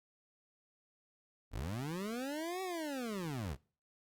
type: linear two-way sweep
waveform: 25% pulse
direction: up then down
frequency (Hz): 37.16 to 383.5 to 56.8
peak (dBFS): -34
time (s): 1.51-3.57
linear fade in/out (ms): 50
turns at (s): 2.62
effects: noise-tail reverb RT60 0.4 s tail -23 dB re dry + Opus 48 kbps